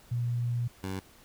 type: tone pair in turn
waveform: sine / 15% pulse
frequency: 120 / 95.24 Hz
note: B2 / G2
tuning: -49 / -49 cents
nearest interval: major third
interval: 400 cents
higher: first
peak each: -27 dBFS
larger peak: neither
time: 0.11-0.68 / 0.83-1 s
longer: first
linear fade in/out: 10 ms
effects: pink hiss -57 dBFS RMS until 1.24 s